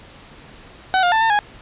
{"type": "tone with pitch steps", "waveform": "30% pulse", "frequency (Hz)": [754, 708, 887, 899, 829], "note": ["F#5", "F5", "A5", "A5", "G#5"], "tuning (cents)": [32, 23, 14, 37, -3], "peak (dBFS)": -11, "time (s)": [0.94, 1.39], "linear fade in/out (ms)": 0, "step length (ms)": 90, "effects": ["pink hiss -43 dBFS RMS until 1.61 s", "resampled to 8000 Hz"]}